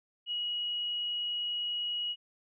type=tone; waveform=sine; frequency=2905 Hz; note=F#7; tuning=32 cents flat; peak=-31 dBFS; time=0.26-2.16 s; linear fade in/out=50 ms; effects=none